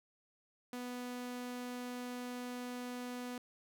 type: tone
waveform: sawtooth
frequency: 246.9 Hz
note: B3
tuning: in tune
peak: -37 dBFS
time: 0.73-3.38 s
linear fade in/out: 2 ms
effects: none